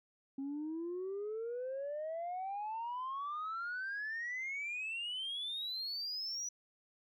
sine exponential sweep, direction up, 268.7 to 5920 Hz, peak -36 dBFS, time 0.38-6.49 s, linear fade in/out 5 ms, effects tanh soft clip ceiling -35 dBFS

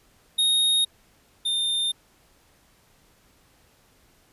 square tone pair in turn, 3729 / 3619 Hz, A#7 / A7, 0 / +48 cents, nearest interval minor second, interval 52 cents, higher first, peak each -19 / -23 dBFS, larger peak first, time 0.38-0.85 / 1.45-1.92 s, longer neither, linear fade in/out 10 ms, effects pink hiss -60 dBFS RMS until 4.32 s + resampled to 32000 Hz

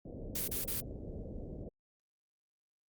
pink low-pass noise, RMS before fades -44 dBFS, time 0.05-1.69 s, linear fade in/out 5 ms, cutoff 610 Hz, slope 48 dB/octave
blue noise bursts, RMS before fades -36 dBFS, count 3, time 0.35-0.806 s, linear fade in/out 5 ms, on 130 ms, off 33 ms
effects Opus 48 kbps

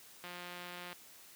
click train, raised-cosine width 0.3 ms, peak -30 dBFS, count 123, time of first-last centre 0.24-0.929 s, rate 177 Hz, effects white hiss -57 dBFS RMS until 1.35 s + high-pass 80 Hz 12 dB/octave

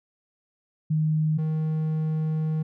sine / triangle tone pair in turn, 155.56 / 156.82 Hz, D#3 / D#3, 0 / +14 cents, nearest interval unison, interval 14 cents, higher second, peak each -20 / -21 dBFS, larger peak first, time 0.9-1.38 / 1.38-2.63 s, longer second, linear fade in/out 10 ms, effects none

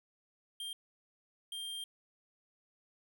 square tone bursts at uneven times, 3190 Hz, G7, 30 cents sharp, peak -40 dBFS, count 2, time 0.6-0.73 / 1.52-1.84 s, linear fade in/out 2 ms, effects none

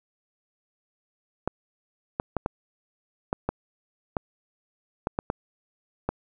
clicks, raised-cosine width 1 ms, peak -11 dBFS, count 11, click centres 1.476 / 2.199 / 2.367 / 2.461 / 3.329 / 3.49 / 4.168 / 5.071 / 5.189 / 5.301 / 6.09 s, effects none

